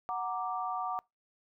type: chord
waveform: sine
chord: Gb augmented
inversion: none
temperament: equal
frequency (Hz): 740 / 932.3 / 1174.7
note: Gb5 / Bb5 / D6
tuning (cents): 0 / 0 / 0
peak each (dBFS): -35 / -39 / -36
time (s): 0.09-0.99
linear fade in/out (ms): 0
effects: noise-tail reverb RT60 0.2 s tail -25 dB re dry